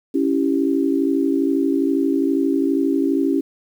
sine chord, C# diminished, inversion none, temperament equal, 277.2 / 329.6 / 392 Hz, C#4 / E4 / G4, 0 / 0 / 0 cents, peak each -18 / -21 / -23 dBFS, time 0.14-3.41 s, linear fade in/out 10 ms, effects 8-bit

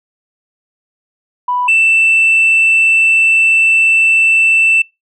sine tone pair in turn, 987.8 / 2663 Hz, B5 / E7, 0 / +17 cents, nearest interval octave + perfect fourth, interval 1717 cents, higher second, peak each -12 / -5 dBFS, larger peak second, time 1.48-1.68 / 1.68-4.82 s, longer second, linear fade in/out 5 ms, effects noise-tail reverb RT60 0.2 s tail -26 dB re dry + tanh soft clip ceiling -4 dBFS

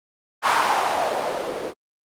violet noise with low-pass filter sweep, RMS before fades -22 dBFS, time 0.42-1.74 s, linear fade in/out 50 ms, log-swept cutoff 1100 to 420 Hz, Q 2.8, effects Opus 24 kbps

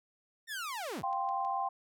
sawtooth linear sweep, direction down, 1853 to 41.2 Hz, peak -33 dBFS, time 0.47-1.04 s, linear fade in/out 50 ms
click train, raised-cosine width 0.2 ms, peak -38 dBFS, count 4, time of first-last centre 0.97-1.449 s, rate 6.26 Hz
sine chord, F suspended second, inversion none, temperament equal, 698.5 / 784 / 1046.5 Hz, F5 / G5 / C6, 0 / 0 / 0 cents, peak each -39 / -33 / -35 dBFS, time 1.03-1.69 s, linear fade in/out 10 ms
effects none

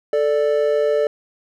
triangle tone pair together, 440 / 587.3 Hz, A4 / D5, 0 / 0 cents, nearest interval perfect fourth, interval 500 cents, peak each -16 dBFS, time 0.13-1.07 s, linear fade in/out 2 ms, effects none

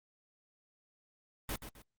pink noise with echo, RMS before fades -37 dBFS, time 1.49-1.56 s, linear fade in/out 2 ms, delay 130 ms, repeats 2, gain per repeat -9 dB, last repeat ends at 1.82 s, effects Opus 32 kbps

